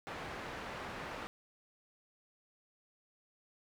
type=low-pass noise; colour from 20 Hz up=white; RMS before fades=-44 dBFS; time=0.07-1.27 s; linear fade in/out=0 ms; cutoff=1600 Hz; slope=12 dB/octave; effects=none